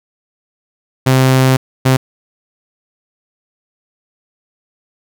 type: tone bursts at uneven times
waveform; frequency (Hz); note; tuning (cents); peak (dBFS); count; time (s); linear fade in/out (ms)
sawtooth; 130.81; C3; 0; -4; 2; 1.06-1.57 / 1.85-1.97; 10
effects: none